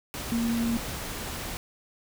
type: tone in noise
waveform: sine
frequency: 232.3 Hz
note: A#3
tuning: 6 cents flat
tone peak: -24 dBFS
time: 0.32-0.77 s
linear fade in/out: 0 ms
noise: pink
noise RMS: -35 dBFS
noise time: 0.14-1.57 s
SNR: +8 dB
effects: none

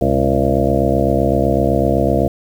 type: harmonic tone with a mistuned harmonic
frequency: 67.9 Hz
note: C#2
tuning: 35 cents flat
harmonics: 1 / 2 / 3 / 4 / 5 / 7 / 8 / 9 / 10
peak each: -21 / -21 / -21 / -21 / -21 / -21 / -21 / -21 / -21 dBFS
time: 0.01-2.28 s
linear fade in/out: 5 ms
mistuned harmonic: 2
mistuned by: -120 cents
effects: 7-bit

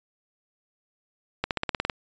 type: accelerating click train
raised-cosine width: 0.3 ms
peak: -9 dBFS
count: 9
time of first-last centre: 1.44-1.898 s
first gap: 68 ms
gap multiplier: 0.95
effects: resampled to 16000 Hz

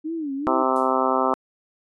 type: tone with vibrato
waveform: sine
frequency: 300 Hz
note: D4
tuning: 37 cents sharp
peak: -25 dBFS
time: 0.04-0.64 s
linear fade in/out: 20 ms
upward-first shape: sine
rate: 2.5 Hz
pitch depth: 180 cents each way
type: harmonic tone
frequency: 130.7 Hz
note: C3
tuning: 1 cent flat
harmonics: 2 / 3 / 4 / 5 / 6 / 7 / 8 / 9 / 10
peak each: -27 / -27 / -27 / -27 / -27 / -27 / -27 / -27 / -27 dBFS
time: 0.47-1.34 s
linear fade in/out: 0 ms
type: noise with exponential decay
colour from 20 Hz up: violet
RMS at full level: -39 dBFS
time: 0.76-1.03 s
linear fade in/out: 1 ms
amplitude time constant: 58 ms
effects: resampled to 24000 Hz

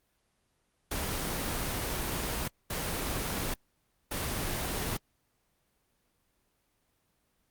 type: noise bursts at uneven times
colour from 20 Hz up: pink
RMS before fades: -33 dBFS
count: 3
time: 0.91-2.48 / 2.7-3.54 / 4.11-4.97 s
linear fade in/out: 5 ms
effects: pink hiss -74 dBFS RMS until 7.5 s + Opus 24 kbps

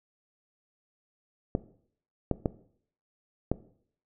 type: clicks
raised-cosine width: 2 ms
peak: -12 dBFS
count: 4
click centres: 1.551 / 2.313 / 2.458 / 3.516 s
effects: noise-tail reverb RT60 0.6 s tail -17 dB re dry

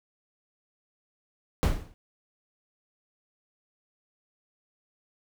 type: noise with exponential decay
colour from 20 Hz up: brown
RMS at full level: -17 dBFS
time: 1.63-1.94 s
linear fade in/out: 0 ms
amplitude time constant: 67 ms
effects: none

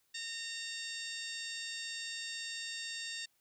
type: harmonic tone with a mistuned harmonic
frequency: 918 Hz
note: A#5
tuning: 27 cents flat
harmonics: 2 / 3 / 4 / 5 / 6 / 7 / 8 / 9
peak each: -46 / -47 / -45 / -46 / -49 / -58 / -49 / -54 dBFS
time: 0.14-3.26 s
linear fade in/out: 10 ms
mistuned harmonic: 9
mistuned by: +36 cents
effects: white hiss -75 dBFS RMS until 3.4 s

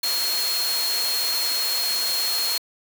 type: tone in noise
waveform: sine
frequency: 4271 Hz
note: C8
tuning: 35 cents sharp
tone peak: -23 dBFS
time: 0.03-2.58 s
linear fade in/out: 5 ms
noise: white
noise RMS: -27 dBFS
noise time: 0.03-2.58 s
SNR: +1 dB
effects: high-pass 400 Hz 12 dB/octave

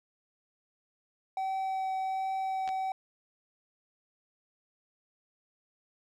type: tone with vibrato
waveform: triangle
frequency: 764 Hz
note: G5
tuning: 45 cents flat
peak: -28 dBFS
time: 1.37-2.92 s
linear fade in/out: 2 ms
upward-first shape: triangle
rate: 1.3 Hz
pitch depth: 8 cents each way
type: clicks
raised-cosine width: 0.2 ms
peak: -25 dBFS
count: 2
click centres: 2.677 / 2.69 s
effects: none

